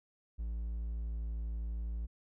triangle tone, 56.2 Hz, A1, 37 cents sharp, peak -33 dBFS, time 0.38-2.07 s, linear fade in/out 20 ms, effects none

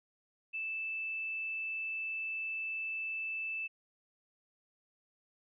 sine tone, 2637 Hz, E7, in tune, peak -35 dBFS, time 0.53-3.68 s, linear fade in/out 20 ms, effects none

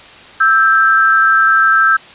sine tone pair together, 1318.5 / 1578 Hz, E6 / G6, 0 / +11 cents, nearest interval minor third, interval 311 cents, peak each -10 dBFS, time 0.4-1.97 s, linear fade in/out 10 ms, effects white hiss -37 dBFS RMS until 2.14 s + resampled to 8000 Hz

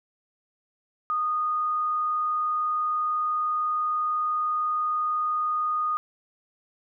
sine tone, 1233 Hz, D#6, 16 cents flat, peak -23 dBFS, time 1.1-5.97 s, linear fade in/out 0 ms, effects none

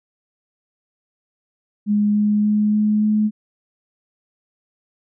sine tone with pitch steps, 207.7 / 209 / 210.4 / 211.7 / 213 Hz, G#3 / G#3 / G#3 / G#3 / G#3, 0 / +11 / +23 / +33 / +44 cents, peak -14 dBFS, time 1.86-3.31 s, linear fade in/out 50 ms, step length 290 ms, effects none

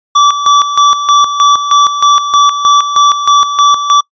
square tone with tremolo, 1157 Hz, D6, 26 cents flat, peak -4 dBFS, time 0.15-4.01 s, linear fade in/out 10 ms, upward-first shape square, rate 3.2 Hz, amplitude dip 65%, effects noise-tail reverb RT60 0.1 s tail -26 dB re dry + resampled to 16000 Hz

